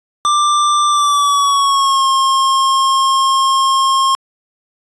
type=tone with pitch glide; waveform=square; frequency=1183 to 1072.4 Hz; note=D6 to C6; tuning=+12 to +42 cents; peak=-11 dBFS; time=0.25-4.15 s; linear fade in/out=0 ms; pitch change=-170 cents; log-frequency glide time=0.89-2.07 s; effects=resampled to 22050 Hz